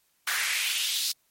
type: noise with high-pass filter sweep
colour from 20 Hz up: pink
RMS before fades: -28 dBFS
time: 0.27-1.12 s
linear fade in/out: 5 ms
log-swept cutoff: 1500 to 4500 Hz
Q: 2.6
effects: white hiss -69 dBFS RMS until 1.3 s + MP3 64 kbps